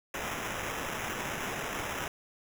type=noise with sample-and-hold; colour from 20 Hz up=white; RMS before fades=-36 dBFS; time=0.14-2.08 s; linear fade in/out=2 ms; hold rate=4410 Hz; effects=none